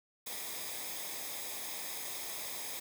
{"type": "noise with comb filter", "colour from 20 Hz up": "white", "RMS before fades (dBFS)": -41, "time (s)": [0.26, 2.8], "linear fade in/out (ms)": 10, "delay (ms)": 0.69, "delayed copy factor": -0.6, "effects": []}